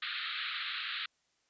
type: band-pass noise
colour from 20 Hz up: white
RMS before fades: -38 dBFS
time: 0.02-1.06 s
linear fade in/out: 5 ms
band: 1200 to 4200 Hz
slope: 96 dB/octave
effects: white hiss -75 dBFS RMS until 1.49 s + resampled to 16000 Hz